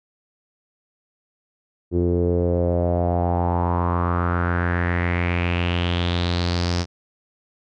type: tone with low-pass filter sweep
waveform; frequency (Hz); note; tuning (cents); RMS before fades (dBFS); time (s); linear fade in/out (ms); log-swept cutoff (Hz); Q
sawtooth; 87.3; F2; 0; -21; 1.91-6.86; 50; 360 to 5400; 4.7
effects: none